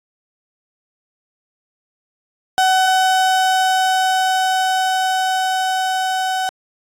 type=tone with level ramp; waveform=35% pulse; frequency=752 Hz; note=F#5; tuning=28 cents sharp; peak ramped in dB=-10 to -16 dBFS; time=2.58-6.49 s; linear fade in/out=0 ms; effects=low-pass 10000 Hz 12 dB/octave + AAC 64 kbps